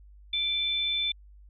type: tone pair together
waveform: sine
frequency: 2349 / 3524 Hz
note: D7 / A7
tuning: 0 / +2 cents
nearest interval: perfect fifth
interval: 702 cents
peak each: -34 / -26 dBFS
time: 0.33-1.12 s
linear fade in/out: 5 ms
effects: added 50 Hz sine -49 dBFS peak until 1.49 s